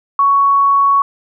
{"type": "tone", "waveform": "sine", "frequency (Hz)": 1115, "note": "C#6", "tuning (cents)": 10, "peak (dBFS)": -8, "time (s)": [0.19, 1.02], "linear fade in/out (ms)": 2, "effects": []}